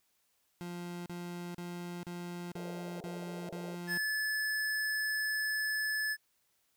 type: tone bursts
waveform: 30% pulse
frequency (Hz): 175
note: F3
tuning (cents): +4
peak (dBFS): -37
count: 7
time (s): 0.61-3.976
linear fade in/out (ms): 0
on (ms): 450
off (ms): 36
type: band-pass noise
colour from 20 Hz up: pink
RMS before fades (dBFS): -48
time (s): 2.55-3.75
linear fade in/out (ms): 5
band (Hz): 400 to 690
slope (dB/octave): 48
type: tone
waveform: square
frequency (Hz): 1728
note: A6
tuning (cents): -32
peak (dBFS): -32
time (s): 3.87-6.17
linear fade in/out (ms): 50
effects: white hiss -75 dBFS RMS until 6.76 s